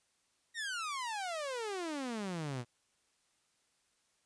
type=exponential sweep; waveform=sawtooth; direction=down; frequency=1908 to 115.9 Hz; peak=-33 dBFS; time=0.54-2.65 s; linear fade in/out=50 ms; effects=white hiss -75 dBFS RMS until 4.25 s + resampled to 22050 Hz